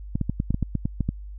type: clicks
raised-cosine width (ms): 5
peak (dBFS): -11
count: 11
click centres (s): 0.155 / 0.213 / 0.296 / 0.401 / 0.506 / 0.544 / 0.627 / 0.753 / 0.855 / 1.007 / 1.09
effects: added 50 Hz sine -35 dBFS peak until 1.38 s